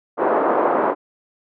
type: band-pass noise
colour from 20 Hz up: pink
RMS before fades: -18 dBFS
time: 0.17-0.95 s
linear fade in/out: 50 ms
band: 320 to 1200 Hz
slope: 24 dB/octave
effects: none